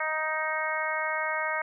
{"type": "harmonic tone", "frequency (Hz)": 312.3, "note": "D#4", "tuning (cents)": 7, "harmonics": [2, 3, 4, 5, 6, 7], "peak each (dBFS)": [-34, -34, -34, -34, -34, -34], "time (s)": [0, 1.62], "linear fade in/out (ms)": 5, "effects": []}